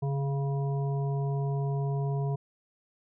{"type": "harmonic tone with a mistuned harmonic", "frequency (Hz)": 138.59, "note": "C#3", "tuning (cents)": 0, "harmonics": [1, 3, 5, 7], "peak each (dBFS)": [-27, -37, -41, -44], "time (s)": [0.02, 2.36], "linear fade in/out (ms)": 10, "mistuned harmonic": 1, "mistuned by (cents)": 17, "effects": []}